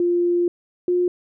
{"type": "tone pair in turn", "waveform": "sine", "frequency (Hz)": [349.2, 356.5], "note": ["F4", "F4"], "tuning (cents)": [0, 36], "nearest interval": "unison", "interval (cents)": 36, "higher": "second", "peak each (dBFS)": -16, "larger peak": "neither", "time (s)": [[0, 0.48], [0.88, 1.08]], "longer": "first", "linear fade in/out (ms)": 2, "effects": []}